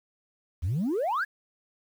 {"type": "exponential sweep", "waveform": "sine", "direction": "up", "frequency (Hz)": [74, 1760], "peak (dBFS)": -23, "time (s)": [0.62, 1.25], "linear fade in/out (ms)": 20, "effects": ["tanh soft clip ceiling -23 dBFS", "9-bit"]}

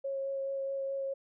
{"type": "tone with vibrato", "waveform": "sine", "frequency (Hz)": 545, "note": "C#5", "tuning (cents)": -29, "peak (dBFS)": -32, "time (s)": [0.04, 1.14], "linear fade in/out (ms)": 10, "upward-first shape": "sine", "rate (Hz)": 4.7, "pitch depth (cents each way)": 10, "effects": []}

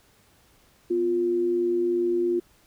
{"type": "tone pair together", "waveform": "sine", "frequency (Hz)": [248.2, 351], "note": ["B3", "F4"], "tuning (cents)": [9, 9], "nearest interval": "tritone", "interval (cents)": 600, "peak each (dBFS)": [-33, -21], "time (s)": [0.9, 2.4], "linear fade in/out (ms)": 10, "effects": ["pink hiss -60 dBFS RMS until 2.66 s"]}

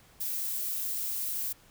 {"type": "noise", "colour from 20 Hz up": "violet", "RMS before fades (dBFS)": -33, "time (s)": [0.2, 1.53], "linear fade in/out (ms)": 10, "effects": ["pink hiss -59 dBFS RMS until 1.7 s"]}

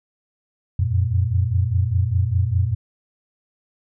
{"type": "tone cluster", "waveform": "sine", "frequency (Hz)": [87.5, 92.5, 117.3], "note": ["F2", "F#2", "A#2"], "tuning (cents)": [4, 0, 11], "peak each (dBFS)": -21, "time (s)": [0.79, 2.75], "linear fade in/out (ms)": 5, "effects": []}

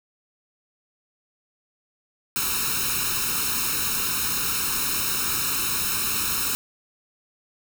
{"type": "noise with comb filter", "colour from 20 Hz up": "white", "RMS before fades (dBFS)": -25, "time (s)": [2.36, 6.55], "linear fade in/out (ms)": 0, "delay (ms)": 0.75, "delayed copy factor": 1, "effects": []}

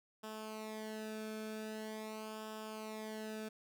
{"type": "tone with flanger", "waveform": "sawtooth", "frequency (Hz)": 217.1, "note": "A3", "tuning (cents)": -23, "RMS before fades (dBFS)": -45, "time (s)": [0.23, 3.49], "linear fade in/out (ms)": 10, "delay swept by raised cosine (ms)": [0.47, 1.02], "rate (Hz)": 0.44, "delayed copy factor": -0.75, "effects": []}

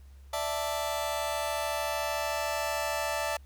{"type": "chord", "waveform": "sawtooth", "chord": "D suspended second", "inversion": "none", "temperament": "just", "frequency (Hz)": [587.3, 660.7, 881], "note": ["D5", "E5", "A5"], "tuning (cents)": [0, 4, 2], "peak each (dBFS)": -30, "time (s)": [0.33, 3.37], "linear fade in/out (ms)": 5, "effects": ["added 68 Hz sine -48 dBFS peak until 3.45 s", "pink hiss -66 dBFS RMS until 3.45 s"]}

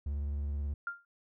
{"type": "tone with vibrato", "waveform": "triangle", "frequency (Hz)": 71.9, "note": "D2", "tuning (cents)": -36, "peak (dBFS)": -30, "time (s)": [0.06, 0.74], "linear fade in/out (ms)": 5, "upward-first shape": "sine", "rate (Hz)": 19, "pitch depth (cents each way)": 50}
{"type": "tone with exponential decay", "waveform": "sine", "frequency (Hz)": 1396.9, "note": "F6", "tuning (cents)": 0, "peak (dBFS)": -30, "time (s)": [0.87, 1.05], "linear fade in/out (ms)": 2, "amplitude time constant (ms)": 38}
{"effects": []}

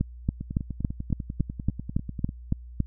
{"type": "two click trains", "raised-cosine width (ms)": 5, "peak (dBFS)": [-11, -20], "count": [11, 20], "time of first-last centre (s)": [[0.01, 2.803], [0.41, 2.291]], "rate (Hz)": [3.58, 10.1], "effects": ["added 60 Hz sine -40 dBFS peak until 2.86 s"]}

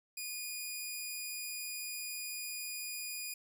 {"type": "tone", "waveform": "10% pulse", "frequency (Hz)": 2454, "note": "D#7", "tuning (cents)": -25, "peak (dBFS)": -30, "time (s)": [0.17, 3.34], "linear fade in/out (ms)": 5, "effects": []}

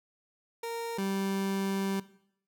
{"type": "tone pair in turn", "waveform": "30% pulse", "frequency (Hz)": [463.5, 194.88], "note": ["A#4", "G3"], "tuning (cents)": [-10, -10], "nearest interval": "octave + minor third", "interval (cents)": 1500, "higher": "first", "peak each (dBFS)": [-31, -27], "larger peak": "second", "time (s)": [[0.63, 0.98], [0.98, 2]], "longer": "second", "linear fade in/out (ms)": 5, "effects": ["noise-tail reverb RT60 0.7 s tail -18 dB re dry"]}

